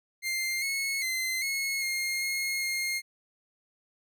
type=tone with pitch steps; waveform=sawtooth; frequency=2101 / 2187 / 2066 / 2176 / 2131 / 2152 / 2131 Hz; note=C7 / C#7 / C7 / C#7 / C7 / C7 / C7; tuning=+7 / -24 / -22 / -33 / +31 / +48 / +31 cents; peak=-25 dBFS; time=0.22-3.02 s; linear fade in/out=50 ms; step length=400 ms; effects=none